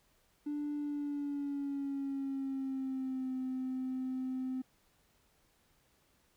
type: tone with pitch glide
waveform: triangle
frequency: 293.7 to 258.7 Hz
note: D4 to C4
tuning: 0 to -19 cents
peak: -31 dBFS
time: 0.46-4.62 s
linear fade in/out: 10 ms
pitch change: -219 cents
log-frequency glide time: 0.75-3.33 s
effects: tanh soft clip ceiling -31 dBFS + pink hiss -71 dBFS RMS until 6.36 s